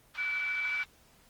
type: band-pass noise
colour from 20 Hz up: pink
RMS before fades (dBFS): -45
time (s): 0.14-0.85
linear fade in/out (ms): 10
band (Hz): 1100 to 4100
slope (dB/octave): 24
type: tone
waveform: sine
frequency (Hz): 2312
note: D7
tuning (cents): -28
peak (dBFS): -30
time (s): 0.17-0.84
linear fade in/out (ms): 20
type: tone with tremolo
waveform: sine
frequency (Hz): 1480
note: F#6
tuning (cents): 0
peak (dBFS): -36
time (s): 0.18-0.84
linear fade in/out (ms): 10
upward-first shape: sine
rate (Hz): 13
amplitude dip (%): 80
effects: pink hiss -62 dBFS RMS until 1.29 s + Opus 24 kbps